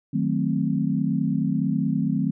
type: chord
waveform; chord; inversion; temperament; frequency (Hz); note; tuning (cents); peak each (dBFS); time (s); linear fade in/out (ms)
sine; D# diminished seventh; none; equal; 155.56 / 185 / 220 / 261.6; D#3 / F#3 / A3 / C4; 0 / 0 / 0 / 0; -26; 0.13-2.31; 10
effects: none